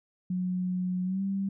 sine tone with pitch glide, 182.3 to 195.38 Hz, F#3 to G3, -25 to -5 cents, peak -27 dBFS, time 0.3-1.49 s, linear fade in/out 5 ms, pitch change +120 cents, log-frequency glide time 1.04-1.22 s, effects none

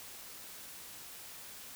silence, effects white hiss -49 dBFS RMS until 1.75 s

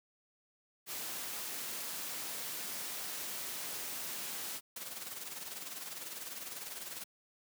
white noise, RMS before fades -41 dBFS, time 0.86-4.61 s, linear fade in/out 50 ms
white noise with tremolo, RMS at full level -42 dBFS, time 4.76-7.04 s, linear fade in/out 5 ms, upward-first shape sine, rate 20 Hz, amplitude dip 55%
effects high-pass 150 Hz 12 dB/octave

